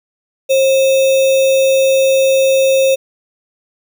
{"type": "tone with sample-and-hold", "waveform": "sine", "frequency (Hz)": 535, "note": "C5", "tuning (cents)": 38, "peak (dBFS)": -8, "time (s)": [0.49, 2.96], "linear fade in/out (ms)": 20, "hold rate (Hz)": 3150, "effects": []}